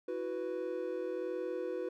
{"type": "chord", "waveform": "triangle", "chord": "E suspended second", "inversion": "none", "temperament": "just", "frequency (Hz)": [329.6, 370.8, 494.4], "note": ["E4", "F#4", "B4"], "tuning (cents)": [0, 4, 2], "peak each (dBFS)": [-40, -37, -36], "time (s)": [0.08, 1.89], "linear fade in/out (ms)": 5, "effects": []}